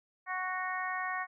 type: harmonic tone with a mistuned harmonic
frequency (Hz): 370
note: F#4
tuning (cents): 0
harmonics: 2 / 3 / 4 / 5 / 6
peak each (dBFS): -39 / -37 / -42 / -37 / -44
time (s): 0.26-1.27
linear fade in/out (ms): 50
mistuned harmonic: 6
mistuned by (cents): -18
effects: none